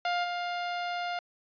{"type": "tone with level steps", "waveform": "sawtooth", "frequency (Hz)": 704, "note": "F5", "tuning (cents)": 14, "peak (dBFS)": [-23, -27], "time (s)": [0.05, 1.19], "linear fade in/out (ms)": 2, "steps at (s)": 0.23, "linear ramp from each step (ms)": 20, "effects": ["resampled to 11025 Hz"]}